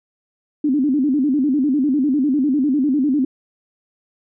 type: tone with vibrato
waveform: sine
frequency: 277.2 Hz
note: C#4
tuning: in tune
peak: -14 dBFS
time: 0.64-3.25 s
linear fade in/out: 5 ms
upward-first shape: square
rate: 10 Hz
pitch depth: 130 cents each way
effects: none